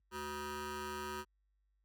20% pulse ring-modulated tone, 293.7 Hz, D4, in tune, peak -32 dBFS, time 0.11-1.25 s, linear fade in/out 50 ms, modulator 666 Hz, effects added 50 Hz sine -62 dBFS peak until 1.84 s + high-pass 100 Hz 12 dB/octave

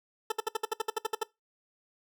20% pulse tone bursts, 441.3 Hz, A4, 5 cents sharp, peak -22 dBFS, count 12, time 0.3-1.233 s, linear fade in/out 5 ms, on 20 ms, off 63 ms, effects noise-tail reverb RT60 0.2 s tail -21 dB re dry

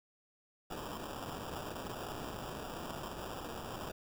white noise with sample-and-hold, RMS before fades -43 dBFS, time 0.7-3.92 s, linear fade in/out 10 ms, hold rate 2100 Hz, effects none

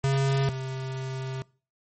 square tone pair in turn, 136.4 / 131.91 Hz, C#3 / C3, -28 / +14 cents, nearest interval minor second, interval 58 cents, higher first, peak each -22 / -31 dBFS, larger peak first, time 0.04-0.49 / 0.49-1.42 s, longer second, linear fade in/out 0 ms, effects noise-tail reverb RT60 0.4 s tail -23 dB re dry + MP3 32 kbps

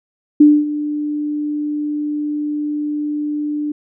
sine tone with ADSR envelope, 297.1 Hz, D4, 20 cents sharp, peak -3 dBFS, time 0.4-3.72 s, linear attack 8 ms, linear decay 240 ms, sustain -15 dB, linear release 5 ms, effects none

